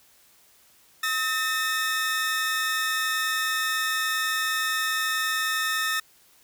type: tone pair together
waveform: sawtooth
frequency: 1280.6 / 1811 Hz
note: D#6 / A6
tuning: +49 / +49 cents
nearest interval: tritone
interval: 600 cents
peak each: -25 / -22 dBFS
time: 1.03-6 s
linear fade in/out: 5 ms
effects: white hiss -58 dBFS RMS until 6.43 s